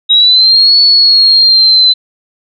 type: linear two-way sweep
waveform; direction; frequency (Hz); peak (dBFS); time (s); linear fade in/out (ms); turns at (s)
sine; up then down; 3800 to 4435 to 4028; -3; 0.09-1.94; 20; 0.8
effects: none